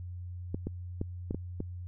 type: clicks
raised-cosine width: 3 ms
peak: -20 dBFS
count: 6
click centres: 0.545 / 0.67 / 1.014 / 1.309 / 1.346 / 1.604 s
effects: added 89 Hz sine -38 dBFS peak until 1.87 s